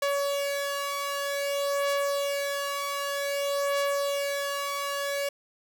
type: beating tone pair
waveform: sawtooth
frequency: 564 / 564.53 Hz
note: C#5 / C#5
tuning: +30 / +31 cents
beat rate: 0.53 Hz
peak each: -24 / -29 dBFS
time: 0.02-5.29 s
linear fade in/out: 5 ms
effects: none